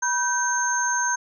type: tone cluster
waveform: sine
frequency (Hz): 974 / 1543 / 6360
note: B5 / G6 / G8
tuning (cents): -24 / -28 / +24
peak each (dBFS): -25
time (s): 0.02-1.16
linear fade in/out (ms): 10
effects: none